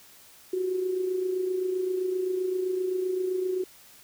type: tone with amplitude modulation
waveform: sine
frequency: 370 Hz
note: F#4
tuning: in tune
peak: -23 dBFS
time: 0.53-3.64 s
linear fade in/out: 5 ms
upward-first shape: sine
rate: 27.7 Hz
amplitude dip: 50%
effects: white hiss -53 dBFS RMS until 4.03 s